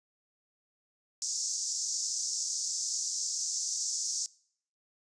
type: band-pass noise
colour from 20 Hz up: pink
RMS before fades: -34 dBFS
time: 1.22-4.26 s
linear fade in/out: 0 ms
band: 5300 to 7300 Hz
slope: 48 dB/octave
effects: noise-tail reverb RT60 0.6 s tail -23 dB re dry + resampled to 22050 Hz